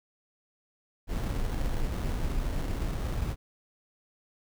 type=noise with sample-and-hold; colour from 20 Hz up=brown; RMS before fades=-30 dBFS; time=1.07-3.36 s; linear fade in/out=50 ms; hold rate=2450 Hz; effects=none